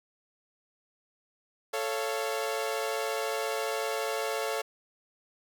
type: chord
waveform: sawtooth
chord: A augmented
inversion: none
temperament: equal with one note detuned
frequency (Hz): 440 / 554.4 / 690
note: A4 / C#5 / E#5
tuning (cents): 0 / 0 / -21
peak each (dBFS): -29 / -30 / -32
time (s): 1.73-4.62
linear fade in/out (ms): 10
effects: none

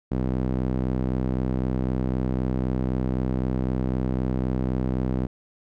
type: tone with band-pass filter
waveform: sawtooth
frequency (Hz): 63.9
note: C2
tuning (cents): -40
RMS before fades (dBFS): -25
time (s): 0.11-5.27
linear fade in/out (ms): 10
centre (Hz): 230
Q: 0.85
effects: none

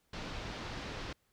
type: low-pass noise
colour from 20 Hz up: pink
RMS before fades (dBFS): -42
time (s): 0.13-1.13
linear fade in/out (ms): 5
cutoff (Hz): 5100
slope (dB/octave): 24
effects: pink hiss -75 dBFS RMS until 1.32 s

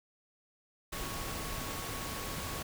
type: tone in noise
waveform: sine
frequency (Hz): 1108.7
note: C#6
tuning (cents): 0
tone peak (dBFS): -47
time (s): 0.92-2.63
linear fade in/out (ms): 10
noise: pink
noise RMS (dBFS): -39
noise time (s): 0.92-2.63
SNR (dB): -11
effects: none

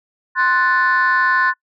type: chord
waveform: sine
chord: F# diminished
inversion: second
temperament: equal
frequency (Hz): 1046.5 / 1480 / 1760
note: C6 / F#6 / A6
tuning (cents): 0 / 0 / 0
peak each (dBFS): -16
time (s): 0.35-1.54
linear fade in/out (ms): 50
effects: noise-tail reverb RT60 0.1 s tail -25 dB re dry + tanh soft clip ceiling -7 dBFS

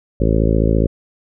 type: harmonic tone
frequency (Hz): 54.7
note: A1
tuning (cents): -9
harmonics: 1 / 2 / 3 / 4 / 5 / 6 / 7 / 8 / 9 / 10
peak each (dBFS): -16 / -19 / -21 / -22 / -23 / -24 / -24 / -25 / -26 / -26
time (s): 0.2-0.87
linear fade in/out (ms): 5
effects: none

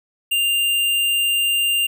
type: tone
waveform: square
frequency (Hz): 2794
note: F7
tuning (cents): 0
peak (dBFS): -17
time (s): 0.31-1.87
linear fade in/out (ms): 10
effects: none

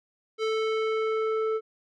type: tone with low-pass filter sweep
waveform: square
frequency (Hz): 440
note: A4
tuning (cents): 0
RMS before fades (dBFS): -27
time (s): 0.38-1.61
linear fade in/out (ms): 50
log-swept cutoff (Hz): 4300 to 1100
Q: 1.1
effects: none

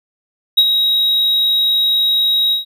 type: tone with ADSR envelope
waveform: triangle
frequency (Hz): 3812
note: A#7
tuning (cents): +38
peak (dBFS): -3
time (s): 0.57-2.65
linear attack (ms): 12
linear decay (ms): 55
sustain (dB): -7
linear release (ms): 130
effects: none

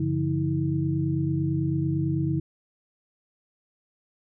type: tone cluster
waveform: sine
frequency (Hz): 95.9 / 143 / 172 / 321.5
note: G2 / D3 / F3 / E4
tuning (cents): -37 / -46 / -26 / -43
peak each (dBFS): -32 / -25 / -32 / -28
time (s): 0-2.4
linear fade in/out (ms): 5
effects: none

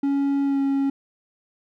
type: tone with pitch glide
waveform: triangle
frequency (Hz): 279 to 275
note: C#4 to C#4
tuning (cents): +11 to -14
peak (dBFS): -17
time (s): 0.03-0.9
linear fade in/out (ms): 5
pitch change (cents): -25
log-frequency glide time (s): 0.44-0.6
effects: none

